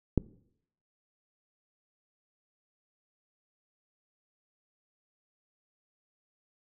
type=click; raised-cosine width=3 ms; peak=-10 dBFS; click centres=0.177 s; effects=noise-tail reverb RT60 0.7 s tail -21 dB re dry